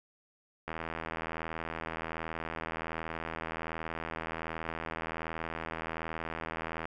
click train, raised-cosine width 0.5 ms, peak -21 dBFS, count 503, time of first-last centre 0.68-6.855 s, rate 81.3 Hz, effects none

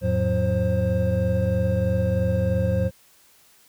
triangle tone cluster, 85.5 / 108.6 / 182.1 / 529 Hz, F2 / A2 / F#3 / C5, -36 / -22 / -27 / +19 cents, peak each -23 / -22 / -24 / -23 dBFS, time 0.01-2.91 s, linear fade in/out 50 ms, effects white hiss -56 dBFS RMS until 3.68 s

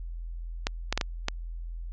clicks, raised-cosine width 0.2 ms, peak -9 dBFS, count 5, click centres 0.669 / 0.926 / 0.976 / 1.012 / 1.284 s, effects added 42 Hz sine -34 dBFS peak until 1.92 s + resampled to 16000 Hz

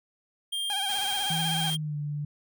square tone, 3200 Hz, G7, 35 cents sharp, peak -29 dBFS, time 0.52-1.77 s, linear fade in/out 10 ms
sawtooth tone with vibrato, 797 Hz, G5, 28 cents sharp, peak -28 dBFS, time 0.7-1.7 s, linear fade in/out 0 ms, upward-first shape sine, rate 16 Hz, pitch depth 77 cents each way
white band-stop noise, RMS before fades -39 dBFS, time 0.88-1.76 s, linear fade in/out 20 ms, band 9700 to 14000 Hz, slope 96 dB/octave
sine tone with pitch glide, 162.3 to 147.12 Hz, E3 to D3, -27 to +3 cents, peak -29 dBFS, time 1.3-2.25 s, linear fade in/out 5 ms, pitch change -170 cents, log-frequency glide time 1.61-1.97 s
effects none

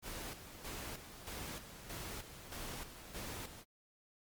pink noise with tremolo, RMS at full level -45 dBFS, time 0.02-3.65 s, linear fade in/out 50 ms, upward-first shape square, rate 1.6 Hz, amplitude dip 60%, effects Opus 48 kbps

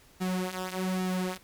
sawtooth tone with flanger, 185 Hz, F#3, in tune, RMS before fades -31 dBFS, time 0.2-1.38 s, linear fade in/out 20 ms, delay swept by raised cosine 1.9 to 5.9 ms, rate 1.2 Hz, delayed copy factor -0.75, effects pink hiss -58 dBFS RMS until 1.43 s + MP3 96 kbps

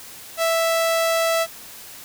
sawtooth tone, 659.3 Hz, E5, in tune, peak -14 dBFS, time 0.37-1.47 s, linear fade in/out 50 ms, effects white hiss -40 dBFS RMS until 2.04 s

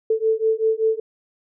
sine beating tone pair, 440 / 445.2 Hz, A4 / A4, 0 / +20 cents, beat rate 5.2 Hz, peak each -20 dBFS, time 0.1-1 s, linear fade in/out 5 ms, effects none

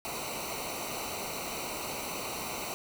pink noise with comb filter, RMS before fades -37 dBFS, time 0.05-2.74 s, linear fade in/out 0 ms, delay 0.59 ms, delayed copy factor -0.85, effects none

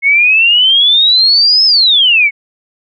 sine exponential two-way sweep, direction up then down, 2170 to 5260 to 2170 Hz, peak -5 dBFS, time 0.02-2.31 s, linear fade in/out 50 ms, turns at 1.65 s, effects none

